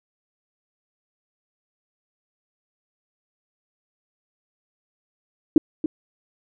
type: tone with echo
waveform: sine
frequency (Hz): 311.1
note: D#4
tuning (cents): 0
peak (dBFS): -8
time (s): 5.56-5.58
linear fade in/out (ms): 2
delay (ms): 280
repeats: 1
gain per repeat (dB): -11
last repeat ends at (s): 5.86
effects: none